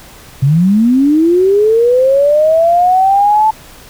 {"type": "linear sweep", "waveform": "sine", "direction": "up", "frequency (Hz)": [128.8, 880], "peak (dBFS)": -6, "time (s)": [0.42, 3.51], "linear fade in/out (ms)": 10, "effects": ["pink hiss -37 dBFS RMS until 3.89 s"]}